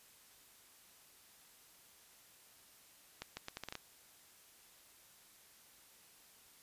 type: accelerating click train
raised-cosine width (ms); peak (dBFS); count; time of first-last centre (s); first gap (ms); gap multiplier
0.2; -25; 8; 3.22-3.753; 150; 0.76
effects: white hiss -63 dBFS RMS until 6.62 s + resampled to 32000 Hz